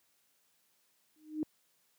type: tone with exponential growth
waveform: sine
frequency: 307.9 Hz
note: D#4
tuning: 18 cents flat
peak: -28 dBFS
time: 1.16-1.43 s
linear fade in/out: 1 ms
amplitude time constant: 58 ms
effects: white hiss -73 dBFS RMS until 1.98 s + high-pass 100 Hz 12 dB/octave